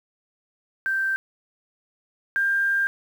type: tone pair in turn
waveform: sine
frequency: 1566 / 1594.3 Hz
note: G6 / G6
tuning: -2 / +29 cents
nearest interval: unison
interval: 31 cents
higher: second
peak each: -21 / -19 dBFS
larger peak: second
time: 0.86-1.16 / 2.36-2.87 s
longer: second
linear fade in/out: 0 ms
effects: 8-bit